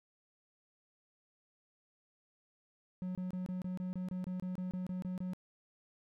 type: tone bursts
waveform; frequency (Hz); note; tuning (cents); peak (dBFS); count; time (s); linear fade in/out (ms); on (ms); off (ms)
triangle; 183.1; F#3; -18; -34; 15; 3.02-5.334; 0; 130; 26
effects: none